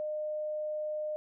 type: tone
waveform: sine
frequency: 609 Hz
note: D#5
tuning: 37 cents flat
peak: -32 dBFS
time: 0-1.16 s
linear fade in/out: 0 ms
effects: none